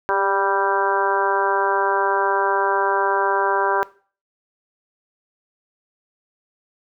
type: harmonic tone with a mistuned harmonic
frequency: 196 Hz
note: G3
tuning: in tune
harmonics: 2 / 3 / 4 / 5 / 6 / 7 / 8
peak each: -24 / -26 / -25 / -22 / -28 / -28 / -25 dBFS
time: 0.09-3.83 s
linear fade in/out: 0 ms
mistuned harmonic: 2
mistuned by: +22 cents
effects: noise-tail reverb RT60 0.4 s tail -19 dB re dry